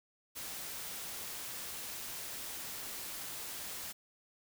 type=noise; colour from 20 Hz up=white; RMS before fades=-43 dBFS; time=0.35-3.93 s; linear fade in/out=20 ms; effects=none

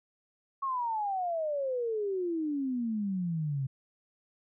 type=exponential sweep; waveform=sine; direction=down; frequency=1108.7 to 130.81 Hz; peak=-29 dBFS; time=0.62-3.67 s; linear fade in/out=10 ms; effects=none

